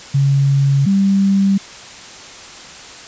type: tone pair in turn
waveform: sine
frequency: 138.6 / 196.01 Hz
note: C#3 / G3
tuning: 0 / 0 cents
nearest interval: tritone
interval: 600 cents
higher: second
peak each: -10 dBFS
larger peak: neither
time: 0.14-0.86 / 0.86-1.58 s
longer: neither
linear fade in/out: 10 ms
effects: white hiss -35 dBFS RMS until 3.07 s + resampled to 16000 Hz